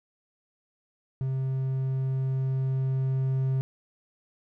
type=tone with level ramp; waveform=triangle; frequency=132.4 Hz; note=C3; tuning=21 cents sharp; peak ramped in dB=-24 to -21 dBFS; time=1.21-3.61 s; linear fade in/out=0 ms; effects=none